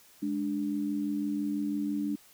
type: tone pair together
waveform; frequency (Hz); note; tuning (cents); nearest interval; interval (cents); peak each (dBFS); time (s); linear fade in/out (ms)
sine; 207.7 / 293.7; G#3 / D4; 0 / 0; tritone; 600; -33 / -30; 0.22-2.16; 10
effects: white hiss -58 dBFS RMS until 2.33 s